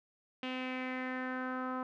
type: tone with low-pass filter sweep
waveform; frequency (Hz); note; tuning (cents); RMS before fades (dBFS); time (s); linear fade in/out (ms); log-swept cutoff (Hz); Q
sawtooth; 256.4; C4; -35; -38; 0.43-1.83; 2; 2900 to 1200; 3.9
effects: none